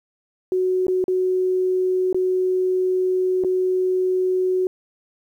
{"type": "tone with dropouts", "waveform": "sine", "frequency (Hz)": 370, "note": "F#4", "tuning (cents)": 0, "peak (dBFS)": -17, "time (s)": [0.52, 4.67], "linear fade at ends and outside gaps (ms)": 1, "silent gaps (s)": [[0.868, 0.882], [1.041, 1.081], [2.128, 2.145], [3.438, 3.446]], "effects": ["9-bit"]}